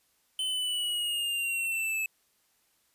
square linear sweep, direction down, 3057 to 2600 Hz, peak -29 dBFS, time 0.39-2.06 s, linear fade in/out 2 ms, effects white hiss -70 dBFS RMS until 2.94 s + resampled to 32000 Hz

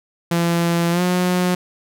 sawtooth tone with pitch glide, 170.1 to 180.21 Hz, F3 to F#3, -45 to -45 cents, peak -12 dBFS, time 0.31-1.55 s, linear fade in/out 5 ms, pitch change +100 cents, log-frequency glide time 0.91-1.02 s, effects none

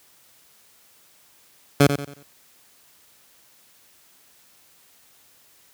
15% pulse tone with echo, 141.9 Hz, C#3, 41 cents sharp, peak -5 dBFS, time 1.8-1.87 s, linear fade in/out 5 ms, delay 90 ms, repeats 4, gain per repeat -9 dB, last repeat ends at 2.23 s, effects white hiss -56 dBFS RMS until 5.73 s + high-pass 60 Hz 12 dB/octave

